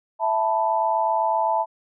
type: chord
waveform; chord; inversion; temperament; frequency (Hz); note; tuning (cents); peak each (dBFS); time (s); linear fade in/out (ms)
sine; E suspended fourth; none; equal; 659.3 / 880 / 987.8; E5 / A5 / B5; 0 / 0 / 0; -24 / -21 / -26; 0.19-1.66; 50
effects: none